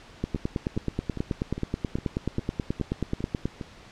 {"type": "two click trains", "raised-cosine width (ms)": 3, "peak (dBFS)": [-13, -20], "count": [31, 9], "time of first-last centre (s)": [[0.24, 3.455], [0.36, 3.612]], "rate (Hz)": [9.33, 2.46], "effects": ["pink hiss -49 dBFS RMS until 3.91 s", "low-pass 5000 Hz 12 dB/octave"]}